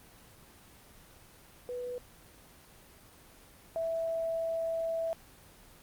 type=tone pair in turn; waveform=sine; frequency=492.8 / 657.8 Hz; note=B4 / E5; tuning=-4 / -4 cents; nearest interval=perfect fourth; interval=500 cents; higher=second; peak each=-35 / -30 dBFS; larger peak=second; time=1.69-1.98 / 3.76-5.13 s; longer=second; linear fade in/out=0 ms; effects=pink hiss -56 dBFS RMS until 5.82 s + Opus 24 kbps